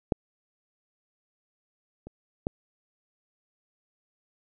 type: clicks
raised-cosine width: 2 ms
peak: -9 / -28 / -14 dBFS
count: 3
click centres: 0.122 / 2.07 / 2.469 s
effects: none